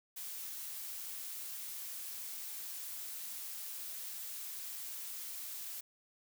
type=noise; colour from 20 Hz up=blue; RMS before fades=-44 dBFS; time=0.16-5.81 s; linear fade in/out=10 ms; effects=none